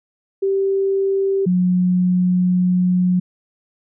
sine tone pair in turn, 390 / 181 Hz, G4 / F#3, -9 / -38 cents, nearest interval octave + minor second, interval 1329 cents, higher first, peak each -15 / -13 dBFS, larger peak second, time 0.42-1.46 / 1.46-3.2 s, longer second, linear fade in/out 10 ms, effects none

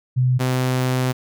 sine / sawtooth tone pair in turn, 126.9 / 128.08 Hz, B2 / C3, +47 / -37 cents, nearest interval unison, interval 16 cents, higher second, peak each -14 dBFS, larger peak neither, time 0.16-0.39 / 0.39-1.13 s, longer second, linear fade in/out 20 ms, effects none

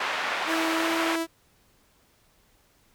pink band-pass noise, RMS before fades -29 dBFS, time 0-1.16 s, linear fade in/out 5 ms, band 890 to 2500 Hz, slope 12 dB/octave
sawtooth tone with pitch glide, 325 to 329.3 Hz, E4 to E4, -24 to -2 cents, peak -22 dBFS, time 0.46-1.27 s, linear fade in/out 50 ms, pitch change +22 cents, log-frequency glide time 0.76-0.85 s
effects pink hiss -63 dBFS RMS until 2.94 s

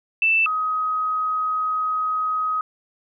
sine tone pair in turn, 2654 / 1260.9 Hz, E7 / D#6, +11 / +23 cents, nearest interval octave + minor second, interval 1288 cents, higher first, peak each -15 / -20 dBFS, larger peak first, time 0.22-0.46 / 0.46-2.61 s, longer second, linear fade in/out 2 ms, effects none

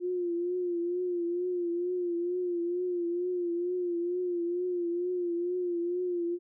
sine tone with vibrato, 352 Hz, F4, 14 cents sharp, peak -28 dBFS, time 0-6.39 s, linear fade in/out 50 ms, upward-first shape triangle, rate 2.2 Hz, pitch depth 63 cents each way, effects none

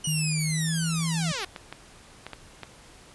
5% pulse linear sweep, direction down, 2960 to 349.2 Hz, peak -18 dBFS, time 0.04-1.45 s, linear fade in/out 5 ms
sine tone with pitch glide, 155.56 to 163.2 Hz, D#3 to E3, 0 to -17 cents, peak -25 dBFS, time 0.07-1.32 s, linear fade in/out 5 ms, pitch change +83 cents, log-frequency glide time 0.49-0.78 s
clicks, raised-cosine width 0.3 ms, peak -20 dBFS, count 5, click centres 1.562 / 1.726 / 2.266 / 2.333 / 2.633 s
effects pink hiss -51 dBFS RMS until 3.14 s + resampled to 24000 Hz

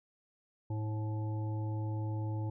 harmonic tone, 108 Hz, A2, 32 cents flat, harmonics 1 / 3 / 5 / 7 / 8, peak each -33 / -43 / -50 / -59 / -48 dBFS, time 0.7-2.5 s, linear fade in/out 5 ms, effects none

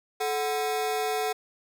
40% pulse ring-modulated tone, 587.3 Hz, D5, in tune, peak -22 dBFS, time 0.2-1.33 s, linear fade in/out 10 ms, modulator 154 Hz, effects none

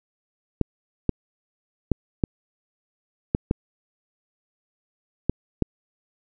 clicks, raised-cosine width 3 ms, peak -6 dBFS, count 8, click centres 0.613 / 1.093 / 1.917 / 2.238 / 3.349 / 3.511 / 5.296 / 5.623 s, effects none

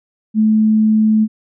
sine tone, 216.9 Hz, A3, 25 cents flat, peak -9 dBFS, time 0.34-1.28 s, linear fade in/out 50 ms, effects none

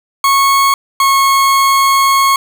40% pulse tone pair in turn, 1100 / 1093.7 Hz, C#6 / C#6, -14 / -24 cents, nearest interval unison, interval 10 cents, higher first, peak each -7 / -7 dBFS, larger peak neither, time 0.24-0.74 / 1-2.36 s, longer second, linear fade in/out 2 ms, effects 7-bit

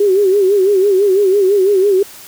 sine tone with vibrato, 392 Hz, G4, in tune, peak -8 dBFS, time 0-2.03 s, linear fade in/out 5 ms, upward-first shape sine, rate 6 Hz, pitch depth 100 cents each way, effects white hiss -36 dBFS RMS until 2.27 s

